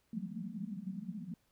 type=band-pass noise; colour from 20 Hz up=pink; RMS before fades=-42 dBFS; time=0.13-1.34 s; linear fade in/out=2 ms; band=170 to 230 Hz; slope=96 dB/octave; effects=pink hiss -75 dBFS RMS until 1.51 s